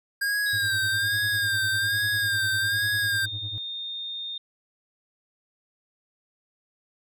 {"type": "tone with vibrato", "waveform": "square", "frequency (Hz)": 1609, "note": "G6", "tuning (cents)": 45, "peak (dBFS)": -24, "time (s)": [0.21, 3.26], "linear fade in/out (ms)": 10, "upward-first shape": "sine", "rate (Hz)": 1.2, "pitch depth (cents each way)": 58}
{"type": "tone with pitch glide", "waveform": "sine", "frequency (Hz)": [3830, 3655], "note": ["A#7", "A#7"], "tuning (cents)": [46, -35], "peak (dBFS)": -31, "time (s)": [0.46, 4.38], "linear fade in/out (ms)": 5, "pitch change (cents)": -81, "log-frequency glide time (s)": [0.69, 0.98]}
{"type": "tone with tremolo", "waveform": "triangle", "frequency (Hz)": 103.83, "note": "G#2", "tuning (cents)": 0, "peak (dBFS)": -29, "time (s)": [0.53, 3.58], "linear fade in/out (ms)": 0, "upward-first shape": "sine", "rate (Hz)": 10, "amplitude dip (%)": 95}
{"effects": []}